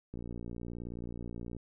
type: click train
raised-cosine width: 3 ms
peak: -29 dBFS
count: 85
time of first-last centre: 0.14-1.566 s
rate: 58.9 Hz
effects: none